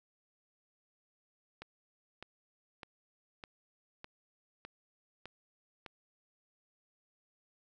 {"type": "click train", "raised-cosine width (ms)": 0.3, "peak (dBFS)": -29, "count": 8, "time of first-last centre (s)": [1.62, 5.862], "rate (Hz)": 1.65, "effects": []}